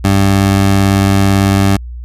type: tone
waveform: 20% pulse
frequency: 98 Hz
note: G2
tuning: in tune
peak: -3 dBFS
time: 0.04-1.77 s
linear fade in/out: 10 ms
effects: added 60 Hz sine -23 dBFS peak until 2.04 s + resampled to 32000 Hz